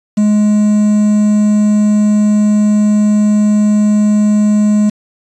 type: tone with quantisation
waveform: triangle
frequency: 210 Hz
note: G#3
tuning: 19 cents sharp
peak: -5 dBFS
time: 0.17-4.9 s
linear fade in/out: 10 ms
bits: 5
effects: resampled to 22050 Hz